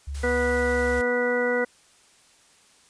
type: tone with pitch glide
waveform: sine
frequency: 70.4 to 68.51 Hz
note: C#2 to C#2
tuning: +27 to -20 cents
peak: -29 dBFS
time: 0.07-1.01 s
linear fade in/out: 10 ms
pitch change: -47 cents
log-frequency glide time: 0.38-0.85 s
type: high-pass noise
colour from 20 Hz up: white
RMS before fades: -42 dBFS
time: 0.14-1.02 s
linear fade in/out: 10 ms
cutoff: 360 Hz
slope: 96 dB/octave
type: harmonic tone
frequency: 245 Hz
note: B3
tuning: 14 cents flat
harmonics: 1 / 2 / 3 / 4 / 5 / 6 / 8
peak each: -30 / -23 / -36 / -36 / -39 / -29 / -29 dBFS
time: 0.23-1.65 s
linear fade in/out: 10 ms
effects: white hiss -57 dBFS RMS until 2.89 s + resampled to 22050 Hz